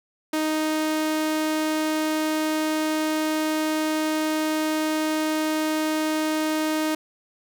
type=tone; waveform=sawtooth; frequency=311.1 Hz; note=D#4; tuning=in tune; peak=-18 dBFS; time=0.33-6.95 s; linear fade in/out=5 ms; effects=none